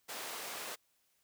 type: high-pass noise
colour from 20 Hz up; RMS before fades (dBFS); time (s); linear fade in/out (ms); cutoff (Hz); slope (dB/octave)
pink; -43; 0.08-0.76; 20; 510; 12
effects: white hiss -75 dBFS RMS until 1.23 s